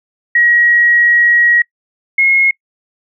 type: tone pair in turn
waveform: sine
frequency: 1902 / 2162 Hz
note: A#6 / C#7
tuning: +34 / -44 cents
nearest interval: major second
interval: 222 cents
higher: second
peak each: -7 dBFS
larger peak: neither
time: 0.35-1.62 / 2.18-2.51 s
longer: first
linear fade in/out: 5 ms
effects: noise-tail reverb RT60 0.1 s tail -25 dB re dry